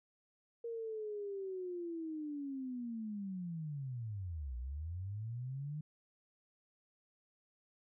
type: linear two-way sweep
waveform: sine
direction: down then up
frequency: 469 to 58.6 to 154.4 Hz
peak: -39 dBFS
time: 0.64-5.81 s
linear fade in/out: 5 ms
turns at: 4.57 s
effects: none

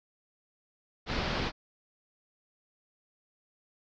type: low-pass noise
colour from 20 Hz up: pink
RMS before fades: -32 dBFS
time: 1.06-1.52 s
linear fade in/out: 50 ms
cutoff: 5100 Hz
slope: 48 dB/octave
effects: none

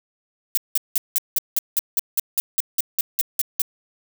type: noise bursts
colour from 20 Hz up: violet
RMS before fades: -19 dBFS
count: 16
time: 0.55-3.618 s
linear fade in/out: 0 ms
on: 23 ms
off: 180 ms
effects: none

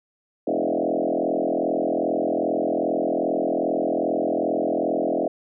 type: tone with frequency modulation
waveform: sine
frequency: 471 Hz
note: A#4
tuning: 18 cents sharp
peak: -20 dBFS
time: 0.47-5.28 s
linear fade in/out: 5 ms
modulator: 42.5 Hz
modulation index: 5.2
effects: none

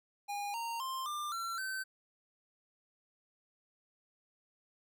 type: tone with pitch steps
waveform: square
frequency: 815 / 925.4 / 1050.8 / 1193.2 / 1354.9 / 1538.5 Hz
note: G#5 / A#5 / C6 / D6 / E6 / G6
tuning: -33 / -13 / +7 / +27 / +47 / -33 cents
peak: -37 dBFS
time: 0.28-1.84 s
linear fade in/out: 20 ms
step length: 260 ms
effects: none

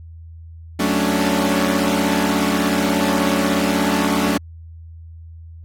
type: chord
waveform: sawtooth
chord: D major seventh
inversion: first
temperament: equal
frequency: 185 / 220 / 277.2 / 293.7 Hz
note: F#3 / A3 / C#4 / D4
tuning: 0 / 0 / 0 / 0 cents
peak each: -18 dBFS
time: 0.79-4.38 s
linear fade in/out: 10 ms
effects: added 82 Hz sine -35 dBFS peak until 5.64 s + AAC 48 kbps

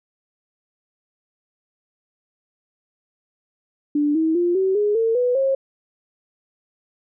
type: tone with pitch steps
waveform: sine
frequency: 293.7 / 320.3 / 349.3 / 380.9 / 415.4 / 452.9 / 493.9 / 538.6 Hz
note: D4 / E4 / F4 / G4 / G#4 / A#4 / B4 / C#5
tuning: 0 / -50 / 0 / -50 / 0 / -50 / 0 / -50 cents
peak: -16 dBFS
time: 3.95-5.55 s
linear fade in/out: 5 ms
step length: 200 ms
effects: none

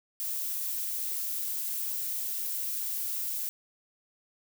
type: noise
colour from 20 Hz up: violet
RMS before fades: -33 dBFS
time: 0.2-3.49 s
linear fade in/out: 0 ms
effects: none

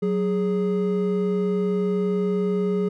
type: tone pair together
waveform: triangle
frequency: 185.53 / 415.3 Hz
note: F#3 / G#4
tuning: +5 / 0 cents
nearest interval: octave + major second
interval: 1395 cents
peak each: -21 dBFS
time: 0.02-2.89 s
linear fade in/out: 10 ms
effects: none

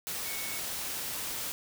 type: tone in noise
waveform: sine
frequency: 2217 Hz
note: C#7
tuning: in tune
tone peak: -42 dBFS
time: 0.26-0.59 s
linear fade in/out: 0 ms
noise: white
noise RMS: -36 dBFS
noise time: 0.07-1.52 s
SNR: -9 dB
effects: none

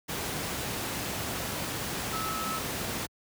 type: tone in noise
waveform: sine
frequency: 1300 Hz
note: E6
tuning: 24 cents flat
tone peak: -33 dBFS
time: 2.12-2.6 s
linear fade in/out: 20 ms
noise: pink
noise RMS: -33 dBFS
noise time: 0.08-3.07 s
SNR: -3 dB
effects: high-pass 80 Hz 12 dB/octave

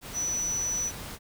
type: tone in noise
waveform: sine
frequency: 5940 Hz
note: F#8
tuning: 6 cents sharp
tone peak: -27 dBFS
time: 0.13-0.92 s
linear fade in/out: 50 ms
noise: pink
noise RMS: -40 dBFS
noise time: 0.01-1.19 s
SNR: +10 dB
effects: none

